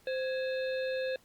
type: harmonic tone with a mistuned harmonic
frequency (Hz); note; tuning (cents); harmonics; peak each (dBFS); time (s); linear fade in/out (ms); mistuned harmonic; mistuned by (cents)
520; C5; -11; 1 / 3 / 5 / 7 / 8; -31 / -41 / -45 / -48 / -49; 0.07-1.16; 2; 3; +110
effects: pink hiss -64 dBFS RMS until 1.24 s + Opus 48 kbps